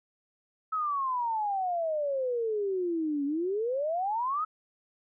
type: exponential two-way sweep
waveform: sine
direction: down then up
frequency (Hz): 1302 to 277.2 to 1302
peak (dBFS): -27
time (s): 0.72-4.45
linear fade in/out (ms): 10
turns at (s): 3.25
effects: none